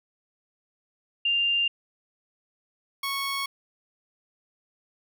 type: tone pair in turn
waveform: sine / 15% pulse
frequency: 2794 / 1104.6 Hz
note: F7 / C#6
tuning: 0 / -6 cents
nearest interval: octave + major third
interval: 1606 cents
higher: first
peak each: -21 dBFS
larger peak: neither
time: 1.25-1.68 / 3.03-3.46 s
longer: neither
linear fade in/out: 5 ms
effects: none